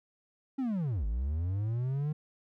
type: linear two-way sweep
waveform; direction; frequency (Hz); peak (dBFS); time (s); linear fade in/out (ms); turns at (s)
triangle; down then up; 277.2 to 49.88 to 154.6; -27; 0.58-2.13; 10; 1.06
effects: none